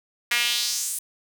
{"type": "tone with high-pass filter sweep", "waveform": "sawtooth", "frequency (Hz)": 238.9, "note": "A#3", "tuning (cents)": 43, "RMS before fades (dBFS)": -25, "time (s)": [0.31, 0.99], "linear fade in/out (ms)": 5, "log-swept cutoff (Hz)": [2000, 10000], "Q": 2.3, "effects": []}